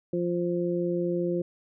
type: harmonic tone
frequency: 174.61 Hz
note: F3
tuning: in tune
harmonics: 1 / 2 / 3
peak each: -30 / -27 / -32 dBFS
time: 0.13-1.42 s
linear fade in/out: 5 ms
effects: none